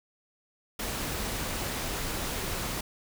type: noise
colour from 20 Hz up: pink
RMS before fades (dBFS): -33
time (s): 0.79-2.81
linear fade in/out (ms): 5
effects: none